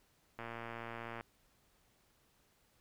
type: click train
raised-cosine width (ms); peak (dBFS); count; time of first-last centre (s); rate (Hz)
0.5; -29; 96; 0.39-1.209; 116
effects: pink hiss -72 dBFS RMS until 2.8 s